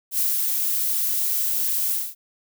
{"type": "noise with ADSR envelope", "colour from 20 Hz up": "violet", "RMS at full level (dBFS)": -21, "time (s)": [0.11, 2.15], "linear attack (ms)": 75, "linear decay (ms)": 200, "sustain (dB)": -2, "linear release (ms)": 220, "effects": []}